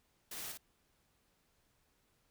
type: noise with echo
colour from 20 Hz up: white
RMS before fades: -45 dBFS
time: 0.31-0.52 s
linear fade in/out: 5 ms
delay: 55 ms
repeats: 1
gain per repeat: -4 dB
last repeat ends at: 0.575 s
effects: pink hiss -75 dBFS RMS until 2.3 s

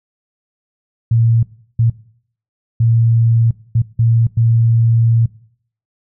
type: tone bursts at uneven times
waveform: sine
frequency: 115.1 Hz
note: A#2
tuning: 22 cents flat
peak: -9 dBFS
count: 6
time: 1.11-1.43 / 1.79-1.9 / 2.8-3.51 / 3.75-3.82 / 3.99-4.27 / 4.37-5.26 s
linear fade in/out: 5 ms
effects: noise-tail reverb RT60 0.6 s tail -20 dB re dry

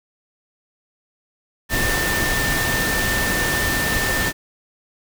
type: tone in noise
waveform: sine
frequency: 1793 Hz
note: A6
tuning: 32 cents sharp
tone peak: -22 dBFS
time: 1.69-4.33 s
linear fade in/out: 50 ms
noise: pink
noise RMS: -22 dBFS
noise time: 1.69-4.33 s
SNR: -3 dB
effects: none

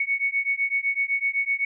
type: beating tone pair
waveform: sine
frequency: 2217 / 2224.9 Hz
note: C#7 / C#7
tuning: 0 / +6 cents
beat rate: 7.9 Hz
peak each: -25 dBFS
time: 0-1.65 s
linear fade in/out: 5 ms
effects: none

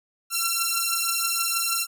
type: beating tone pair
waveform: 5% pulse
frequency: 1355 / 1361.3 Hz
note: E6 / F6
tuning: +47 / -45 cents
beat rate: 6.3 Hz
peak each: -14 dBFS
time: 0.3-1.87 s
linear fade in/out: 50 ms
effects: none

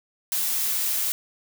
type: noise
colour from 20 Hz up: blue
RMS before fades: -25 dBFS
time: 0.32-1.12 s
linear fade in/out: 0 ms
effects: none

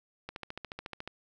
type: click train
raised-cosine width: 0.3 ms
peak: -23 dBFS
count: 12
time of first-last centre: 0.29-1.076 s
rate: 14 Hz
effects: none

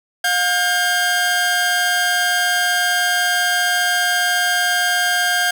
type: tone pair together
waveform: sawtooth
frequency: 713.6 / 1602 Hz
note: F5 / G6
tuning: +37 / +37 cents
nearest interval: octave + major second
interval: 1400 cents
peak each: -17 / -13 dBFS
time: 0.24-5.51 s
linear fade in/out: 5 ms
effects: none

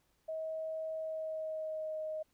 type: tone with pitch glide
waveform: sine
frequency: 637 to 624.3 Hz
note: D#5 to D#5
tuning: +41 to +6 cents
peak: -36 dBFS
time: 0.28-2.23 s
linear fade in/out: 10 ms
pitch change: -35 cents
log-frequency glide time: 0.95-1.98 s
effects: pink hiss -75 dBFS RMS until 2.33 s

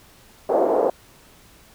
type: band-pass noise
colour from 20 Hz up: pink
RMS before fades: -19 dBFS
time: 0.49-0.9 s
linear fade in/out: 5 ms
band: 400 to 700 Hz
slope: 24 dB/octave
effects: pink hiss -51 dBFS RMS until 1.74 s

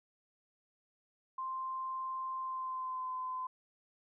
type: tone with pitch glide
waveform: sine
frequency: 1046.5 to 1025 Hz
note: C6 to C6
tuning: 0 to -36 cents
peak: -36 dBFS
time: 1.38-3.47 s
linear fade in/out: 5 ms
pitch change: -36 cents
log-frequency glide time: 2.39-3.12 s
effects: none

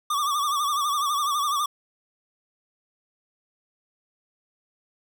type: tone with vibrato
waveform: square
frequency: 1166 Hz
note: D6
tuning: 13 cents flat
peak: -23 dBFS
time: 0.1-1.66 s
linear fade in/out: 5 ms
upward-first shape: sine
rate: 12 Hz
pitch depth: 84 cents each way
effects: none

